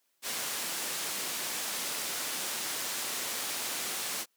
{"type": "low-pass noise", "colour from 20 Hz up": "white", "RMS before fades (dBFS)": -35, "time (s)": [0.22, 4.26], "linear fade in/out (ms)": 50, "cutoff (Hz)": 11000, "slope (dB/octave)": 12, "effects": ["white hiss -75 dBFS RMS until 4.36 s", "high-pass 200 Hz 12 dB/octave"]}